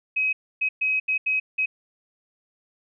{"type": "tone bursts at uneven times", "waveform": "sine", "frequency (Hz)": 2539, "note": "D#7", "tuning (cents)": 34, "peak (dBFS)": -20, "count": 6, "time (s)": [[0.16, 0.33], [0.61, 0.69], [0.81, 1], [1.08, 1.18], [1.26, 1.4], [1.58, 1.66]], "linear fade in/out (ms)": 10, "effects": []}